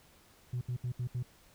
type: tone bursts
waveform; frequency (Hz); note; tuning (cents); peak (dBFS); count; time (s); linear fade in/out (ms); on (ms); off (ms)
sine; 123.47; B2; 0; -30; 5; 0.53-1.228; 5; 82; 72
effects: tanh soft clip ceiling -30 dBFS + pink hiss -62 dBFS RMS until 1.54 s